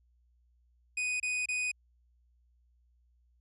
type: tone bursts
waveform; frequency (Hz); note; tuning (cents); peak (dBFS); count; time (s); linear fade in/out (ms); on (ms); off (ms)
45% pulse; 2489; D#7; 0; -30; 3; 0.97-1.716; 5; 230; 28
effects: added 60 Hz sine -65 dBFS peak until 3.4 s + resampled to 24000 Hz